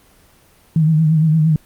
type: tone with vibrato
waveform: sine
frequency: 157.5 Hz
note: D#3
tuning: 21 cents sharp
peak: -10 dBFS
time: 0.76-1.56 s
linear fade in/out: 2 ms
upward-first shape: triangle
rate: 8.7 Hz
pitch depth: 71 cents each way
effects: pink hiss -51 dBFS RMS until 1.65 s + Opus 24 kbps